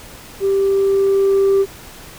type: tone with level ramp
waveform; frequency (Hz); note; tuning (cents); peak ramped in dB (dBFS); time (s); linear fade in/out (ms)
sine; 392; G4; 0; -12 to -8; 0.4-1.66; 50
effects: tanh soft clip ceiling -9 dBFS + pink hiss -38 dBFS RMS until 2.18 s